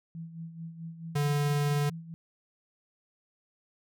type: tone with tremolo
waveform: sine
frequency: 164.81 Hz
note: E3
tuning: in tune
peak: -36 dBFS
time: 0.15-2.14 s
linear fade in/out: 0 ms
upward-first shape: sine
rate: 4.6 Hz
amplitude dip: 65%
type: tone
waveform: square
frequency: 145.2 Hz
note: D3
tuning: 19 cents flat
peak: -26 dBFS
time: 1.15-1.9 s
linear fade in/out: 10 ms
effects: none